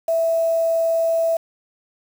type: tone with quantisation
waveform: sine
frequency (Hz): 659.3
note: E5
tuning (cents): 0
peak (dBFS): -16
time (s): 0.08-1.37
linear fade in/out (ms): 5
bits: 6
effects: none